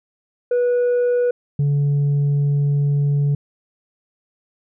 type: tone pair in turn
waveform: sine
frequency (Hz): 488.3 / 143.26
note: B4 / D3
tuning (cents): -20 / -43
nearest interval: octave + major sixth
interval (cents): 2123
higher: first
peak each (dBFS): -12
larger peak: neither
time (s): 0.51-1.31 / 1.59-3.35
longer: second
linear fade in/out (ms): 5
effects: tanh soft clip ceiling -14 dBFS